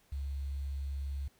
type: tone with quantisation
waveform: sine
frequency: 69.3 Hz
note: C#2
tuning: in tune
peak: -34 dBFS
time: 0.12-1.28 s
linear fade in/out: 5 ms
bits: 10
effects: pink hiss -68 dBFS RMS until 1.39 s